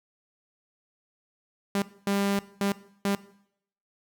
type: tone bursts at uneven times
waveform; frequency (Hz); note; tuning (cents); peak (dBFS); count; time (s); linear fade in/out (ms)
sawtooth; 199.4; G3; +30; -20; 4; 1.75-1.82 / 2.07-2.39 / 2.61-2.72 / 3.05-3.15; 2
effects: noise-tail reverb RT60 0.7 s tail -18 dB re dry